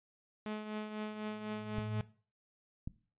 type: tone with tremolo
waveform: sawtooth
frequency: 213.4 Hz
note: G#3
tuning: 47 cents sharp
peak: -32 dBFS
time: 0.46-2.01 s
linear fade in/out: 0 ms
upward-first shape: triangle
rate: 4 Hz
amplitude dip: 60%
type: tone with exponential growth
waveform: sine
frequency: 110 Hz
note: A2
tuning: in tune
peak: -32 dBFS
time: 1.09-2.01 s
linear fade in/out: 0 ms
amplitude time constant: 200 ms
type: clicks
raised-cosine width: 5 ms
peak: -27 dBFS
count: 2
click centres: 1.784 / 2.875 s
effects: noise-tail reverb RT60 0.4 s tail -18 dB re dry + resampled to 8000 Hz